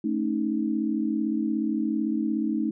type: tone cluster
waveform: sine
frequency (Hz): 219.1 / 275.3 / 312.7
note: A3 / C#4 / D#4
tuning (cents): -7 / -12 / +9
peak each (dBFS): -27 / -30 / -27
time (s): 0.04-2.71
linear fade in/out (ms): 5
effects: none